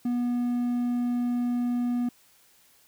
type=tone; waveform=triangle; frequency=243 Hz; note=B3; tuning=28 cents flat; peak=-22 dBFS; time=0.05-2.09 s; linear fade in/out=5 ms; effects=white hiss -60 dBFS RMS until 2.87 s